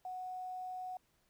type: tone with quantisation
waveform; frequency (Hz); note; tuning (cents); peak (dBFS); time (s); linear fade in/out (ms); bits
sine; 738; F#5; -5; -40; 0.05-0.97; 2; 11
effects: pink hiss -75 dBFS RMS until 1.29 s